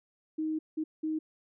sine tone bursts at uneven times, 313.2 Hz, D#4, 11 cents sharp, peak -29 dBFS, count 3, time 0.38-0.59 / 0.77-0.84 / 1.03-1.19 s, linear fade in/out 10 ms, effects none

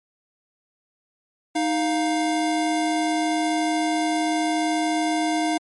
square tone pair together, 312.4 / 702 Hz, D#4 / F5, +7 / +9 cents, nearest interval octave + major second, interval 1402 cents, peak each -23 / -25 dBFS, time 1.55-5.58 s, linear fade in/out 10 ms, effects MP3 48 kbps

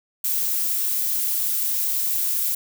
violet noise, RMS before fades -23 dBFS, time 0.24-2.55 s, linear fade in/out 5 ms, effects none

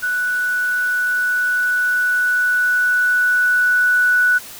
sine tone with level ramp, 1480 Hz, F#6, in tune, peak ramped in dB -17 to -11 dBFS, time 0.02-4.39 s, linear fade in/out 20 ms, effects white hiss -36 dBFS RMS until 4.59 s

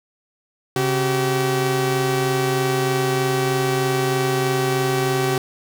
sawtooth tone pair together, 135.3 / 382.7 Hz, C#3 / G4, -42 / -42 cents, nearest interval octave + tritone, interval 1800 cents, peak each -18 / -16 dBFS, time 0.76-5.38 s, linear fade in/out 2 ms, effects none

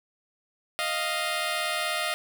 10% pulse tone pair together, 622.3 / 698.5 Hz, D#5 / F5, 0 / 0 cents, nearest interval major second, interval 200 cents, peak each -21 dBFS, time 0.79-2.14 s, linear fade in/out 0 ms, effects none

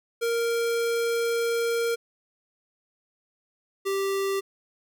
square tone pair in turn, 465.4 / 391.4 Hz, A#4 / G4, -3 / -3 cents, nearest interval minor third, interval 300 cents, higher first, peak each -24 / -25 dBFS, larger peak first, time 0.21-1.96 / 3.85-4.41 s, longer first, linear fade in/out 20 ms, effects none

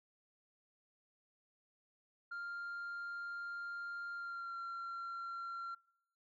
sine tone with pitch glide, 1396.9 to 1371.3 Hz, F6 to F6, 0 to -32 cents, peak -39 dBFS, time 2.31-5.75 s, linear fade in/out 10 ms, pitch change -32 cents, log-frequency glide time 4.14-4.57 s, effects noise-tail reverb RT60 0.7 s tail -24 dB re dry + tanh soft clip ceiling -40 dBFS

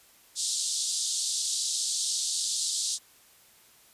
white band-pass noise, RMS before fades -30 dBFS, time 0.35-2.99 s, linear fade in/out 50 ms, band 3600 to 8900 Hz, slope 48 dB/octave, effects white hiss -58 dBFS RMS until 3.93 s + resampled to 32000 Hz

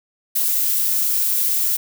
violet noise, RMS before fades -19 dBFS, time 0.35-1.77 s, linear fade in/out 10 ms, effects none

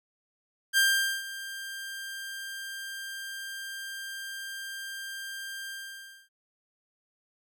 sawtooth tone with ADSR envelope, 1589 Hz, G6, 23 cents sharp, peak -16 dBFS, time 0.73-6.29 s, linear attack 44 ms, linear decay 450 ms, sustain -17 dB, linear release 600 ms, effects none

